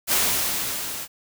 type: noise with level ramp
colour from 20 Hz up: white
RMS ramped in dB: -19 to -33 dBFS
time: 0.07-1.08 s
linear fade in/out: 50 ms
effects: none